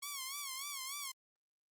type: tone with vibrato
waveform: 5% pulse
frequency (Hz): 1100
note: C#6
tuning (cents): -14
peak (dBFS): -29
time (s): 0.02-1.12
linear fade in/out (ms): 10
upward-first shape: sine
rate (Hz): 3.4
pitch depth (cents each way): 100
effects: Opus 24 kbps